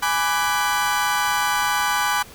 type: chord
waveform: 35% pulse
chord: G# half-diminished seventh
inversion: none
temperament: equal with one note detuned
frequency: 830.6 / 987.8 / 1174.7 / 1503.2 Hz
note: G#5 / B5 / D6 / F#6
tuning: 0 / 0 / 0 / +27 cents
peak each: -23 dBFS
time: 0.02-2.23 s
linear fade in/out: 10 ms
effects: pink hiss -43 dBFS RMS until 2.34 s